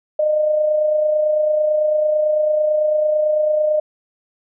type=tone with amplitude modulation; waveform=sine; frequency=610 Hz; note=D#5; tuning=34 cents flat; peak=-12 dBFS; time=0.19-3.8 s; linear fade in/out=5 ms; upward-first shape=sine; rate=29 Hz; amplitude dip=40%; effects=none